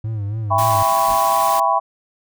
triangle tone with vibrato, 105.8 Hz, G#2, 33 cents sharp, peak -19 dBFS, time 0.04-0.83 s, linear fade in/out 5 ms, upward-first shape sine, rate 3.6 Hz, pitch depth 100 cents each way
sine chord, C# half-diminished seventh, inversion first, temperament just, 665.2 / 798.3 / 997.9 / 1108.7 Hz, E5 / G5 / B5 / C#6, +16 / +31 / +18 / 0 cents, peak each -21 / -19 / -18 / -20 dBFS, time 0.5-1.8 s, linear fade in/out 20 ms
white band-stop noise, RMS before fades -28 dBFS, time 0.58-1.6 s, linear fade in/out 5 ms, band 370 to 1200 Hz, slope 96 dB/octave
brown noise with exponential decay, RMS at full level -28 dBFS, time 1.08-1.35 s, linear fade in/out 5 ms, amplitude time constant 58 ms
effects none

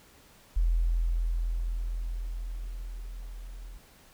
sine tone with level ramp, 42.03 Hz, E1, 34 cents sharp, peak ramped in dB -21 to -40 dBFS, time 0.56-3.78 s, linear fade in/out 10 ms, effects pink hiss -57 dBFS RMS until 4.13 s

